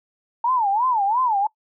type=tone with vibrato; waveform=sine; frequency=902 Hz; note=A5; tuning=43 cents sharp; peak=-17 dBFS; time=0.44-1.47 s; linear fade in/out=5 ms; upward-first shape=sine; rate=2.9 Hz; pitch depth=240 cents each way; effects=noise-tail reverb RT60 0.1 s tail -22 dB re dry